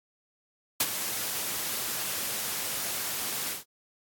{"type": "noise with ADSR envelope", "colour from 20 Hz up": "white", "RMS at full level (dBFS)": -22, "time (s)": [0.8, 3.64], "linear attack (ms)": 6, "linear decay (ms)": 45, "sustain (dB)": -10, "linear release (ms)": 140, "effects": ["high-pass 100 Hz 12 dB/octave", "AAC 64 kbps"]}